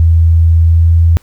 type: tone with pitch glide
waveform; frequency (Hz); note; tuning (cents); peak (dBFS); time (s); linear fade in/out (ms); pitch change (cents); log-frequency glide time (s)
sine; 82.41 to 83.22; E2 to E2; 0 to +17; -4; 0-1.17; 0; +17; 0.64-0.91
effects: pink hiss -49 dBFS RMS until 1.22 s